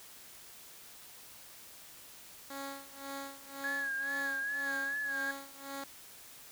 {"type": "tone with tremolo", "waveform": "10% pulse", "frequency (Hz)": 275.8, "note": "C#4", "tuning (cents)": -9, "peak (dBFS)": -31, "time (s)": [2.5, 5.84], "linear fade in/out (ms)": 2, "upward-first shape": "sine", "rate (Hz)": 1.9, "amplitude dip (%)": 90}
{"type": "tone with vibrato", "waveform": "sine", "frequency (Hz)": 1661.2, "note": "G#6", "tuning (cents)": 0, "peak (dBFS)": -33, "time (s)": [3.64, 5.31], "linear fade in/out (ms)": 2, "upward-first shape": "sine", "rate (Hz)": 2.4, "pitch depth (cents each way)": 57}
{"effects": ["white hiss -53 dBFS RMS until 6.51 s"]}